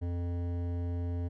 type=tone with hard clipping; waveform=triangle; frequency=87.1 Hz; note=F2; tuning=4 cents flat; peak=-33 dBFS; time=0.01-1.29 s; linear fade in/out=20 ms; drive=17 dB; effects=none